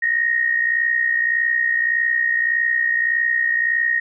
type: tone with amplitude modulation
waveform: sine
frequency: 1864.7 Hz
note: A#6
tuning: in tune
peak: -13 dBFS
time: 0.02-4 s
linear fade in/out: 10 ms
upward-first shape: sine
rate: 61.7 Hz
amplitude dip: 65%
effects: none